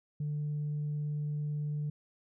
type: tone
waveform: sine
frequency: 148.5 Hz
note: D3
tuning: 20 cents sharp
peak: -30 dBFS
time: 0.2-1.9 s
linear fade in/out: 5 ms
effects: tanh soft clip ceiling -29 dBFS